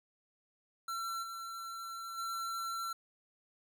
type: tone with level steps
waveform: square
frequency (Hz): 1352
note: E6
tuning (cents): +43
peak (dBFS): -37 / -42 / -37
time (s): 0.88-2.93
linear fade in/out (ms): 5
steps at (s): 1.22 / 2.17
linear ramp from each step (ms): 20
effects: none